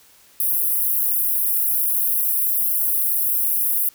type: high-pass noise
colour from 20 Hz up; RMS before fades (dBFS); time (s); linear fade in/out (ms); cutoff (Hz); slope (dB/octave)
pink; -20; 0.4-3.89; 2; 11000; 48
effects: white hiss -52 dBFS RMS until 3.94 s